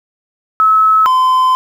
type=tone pair in turn; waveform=sine / triangle; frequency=1294 / 1027 Hz; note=E6 / C6; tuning=-32 / -33 cents; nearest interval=major third; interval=401 cents; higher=first; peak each=-6 dBFS; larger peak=neither; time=0.6-1.06 / 1.06-1.55 s; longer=second; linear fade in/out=0 ms; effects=7-bit